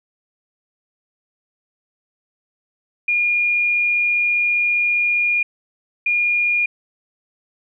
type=tone pair in turn; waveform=sine; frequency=2425 / 2425 Hz; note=D#7 / D#7; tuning=-45 / -45 cents; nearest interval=unison; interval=0 cents; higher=neither; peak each=-15 / -15 dBFS; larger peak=neither; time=3.08-5.43 / 6.06-6.66 s; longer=first; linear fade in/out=5 ms; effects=none